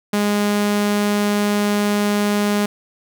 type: tone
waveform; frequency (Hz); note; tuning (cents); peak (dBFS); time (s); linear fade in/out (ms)
sawtooth; 206.2; G#3; -12; -12; 0.13-2.66; 5
effects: none